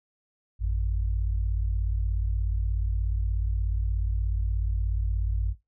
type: tone pair together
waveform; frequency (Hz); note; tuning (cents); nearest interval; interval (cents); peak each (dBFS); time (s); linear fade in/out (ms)
sine; 53.77 / 90.5; A1 / F#2; -39 / -38; major sixth; 901; -24 / -31; 0.59-5.55; 50
effects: noise-tail reverb RT60 0.2 s tail -18 dB re dry